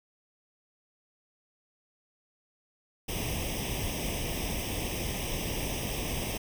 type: noise with comb filter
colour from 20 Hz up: pink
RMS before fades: -33 dBFS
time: 3.08-6.38 s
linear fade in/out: 10 ms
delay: 0.35 ms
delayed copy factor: +0.85
effects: none